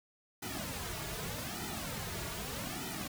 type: noise with flanger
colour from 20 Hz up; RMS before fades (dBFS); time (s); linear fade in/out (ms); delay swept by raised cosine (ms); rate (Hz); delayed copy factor
pink; -40; 0.42-3.08; 10; 1.8 to 3.9; 0.82; -0.95
effects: none